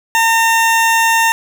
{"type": "tone", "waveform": "20% pulse", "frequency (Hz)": 910, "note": "A#5", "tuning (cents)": -42, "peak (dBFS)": -5, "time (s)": [0.15, 1.32], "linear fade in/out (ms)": 0, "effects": []}